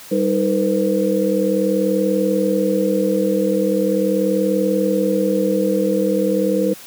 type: tone cluster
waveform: sine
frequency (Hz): 195.3 / 311.6 / 464.6 / 505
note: G3 / D#4 / A#4 / B4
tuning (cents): -6 / +3 / -6 / +39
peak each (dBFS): -20 / -21 / -22 / -19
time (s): 0.11-6.74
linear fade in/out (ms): 10
effects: white hiss -39 dBFS RMS until 6.86 s + high-pass 100 Hz 12 dB/octave